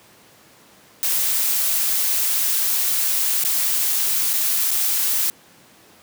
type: noise with dropouts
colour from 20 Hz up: blue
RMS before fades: -20 dBFS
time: 1.03-5.3 s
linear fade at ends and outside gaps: 0 ms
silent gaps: 3.437-3.449 / 4.332-4.336 / 4.707-4.713 s
effects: pink hiss -50 dBFS RMS until 6.02 s + high-pass 150 Hz 12 dB/octave